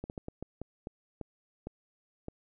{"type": "slowing click train", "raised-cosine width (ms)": 2, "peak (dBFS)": -25, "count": 10, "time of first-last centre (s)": [0.04, 2.284], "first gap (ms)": 59, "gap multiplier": 1.34, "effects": []}